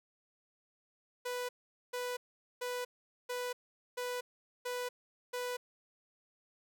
sawtooth tone bursts, 493.9 Hz, B4, in tune, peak -32 dBFS, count 7, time 1.25-5.57 s, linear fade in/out 10 ms, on 240 ms, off 440 ms, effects none

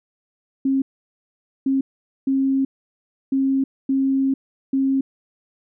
sine tone bursts at uneven times, 269.2 Hz, C4, 49 cents sharp, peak -16 dBFS, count 6, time 0.65-0.82 / 1.66-1.81 / 2.27-2.65 / 3.32-3.64 / 3.89-4.34 / 4.73-5.01 s, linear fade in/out 5 ms, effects none

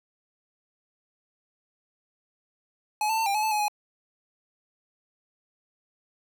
square tone with pitch steps, 848 / 886 / 897 / 797 / 853 / 874 / 843 / 835 Hz, G#5 / A5 / A5 / G5 / G#5 / A5 / G#5 / G#5, +36 / +12 / +33 / +28 / +46 / -12 / +26 / +9 cents, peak -24 dBFS, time 3.01-3.682 s, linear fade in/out 2 ms, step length 84 ms, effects 11-bit

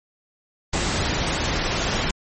pink noise, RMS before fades -23 dBFS, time 0.73-2.11 s, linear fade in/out 5 ms, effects MP3 32 kbps

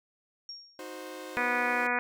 sine tone with exponential decay, 5560 Hz, F8, 9 cents flat, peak -37 dBFS, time 0.49-0.94 s, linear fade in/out 1 ms, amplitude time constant 97 ms
sawtooth chord, C diminished, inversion first, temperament equal with one note detuned, 311.1 / 366.4 / 523.3 Hz, Eb4 / Gb4 / C5, 0 / -17 / 0 cents, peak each -41 / -41 / -39 dBFS, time 0.79-1.87 s, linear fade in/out 2 ms
harmonic tone, 244.8 Hz, B3, 15 cents flat, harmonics 1 / 2 / 3 / 4 / 5 / 6 / 7 / 8 / 9 / 10, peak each -38 / -36 / -35 / -34 / -37 / -33 / -34 / -35 / -37 / -36 dBFS, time 1.37-1.99 s, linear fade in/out 0 ms
effects none

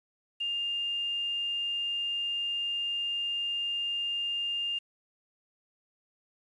sine tone with quantisation, 2808 Hz, F7, 9 cents sharp, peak -29 dBFS, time 0.4-4.79 s, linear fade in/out 10 ms, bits 9, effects resampled to 24000 Hz

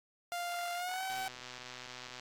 sawtooth tone with pitch glide, 698.5 to 761.7 Hz, F5 to G5, 0 to -50 cents, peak -32 dBFS, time 0.32-1.28 s, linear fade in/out 0 ms, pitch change +150 cents, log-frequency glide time 0.75-1.03 s
click train, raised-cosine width 0.2 ms, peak -29 dBFS, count 138, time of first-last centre 1.1-2.196 s, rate 125 Hz
effects AAC 64 kbps

